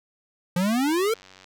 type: exponential sweep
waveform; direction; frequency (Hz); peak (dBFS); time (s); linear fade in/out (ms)
square; up; 171.2 to 467.1; -21; 0.56-1.14; 5
type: click train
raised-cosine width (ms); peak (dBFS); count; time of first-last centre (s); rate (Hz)
0.2; -30; 53; 0.89-1.443; 94
effects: none